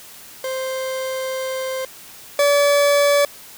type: tone pair in turn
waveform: 40% pulse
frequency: 523.3 / 573.6 Hz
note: C5 / D5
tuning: 0 / -41 cents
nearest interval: major second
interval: 159 cents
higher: second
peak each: -22 / -12 dBFS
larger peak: second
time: 0.44-1.85 / 2.39-3.25 s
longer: first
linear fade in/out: 2 ms
effects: white hiss -41 dBFS RMS until 3.57 s